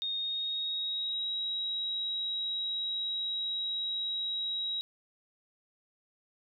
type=tone with pitch glide; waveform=sine; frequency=3700 to 3839 Hz; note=A#7 to B7; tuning=-14 to -50 cents; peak=-31 dBFS; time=0.02-4.81 s; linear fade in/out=0 ms; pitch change=+64 cents; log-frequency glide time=0.17-1.28 s; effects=none